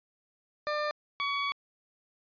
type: tone pair in turn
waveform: 20% pulse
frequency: 598 / 1128.9 Hz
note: D5 / C#6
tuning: +31 / +31 cents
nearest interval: major seventh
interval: 1100 cents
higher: second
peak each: -24 dBFS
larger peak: neither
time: 0.67-0.91 / 1.2-1.52 s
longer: second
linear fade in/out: 0 ms
effects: resampled to 11025 Hz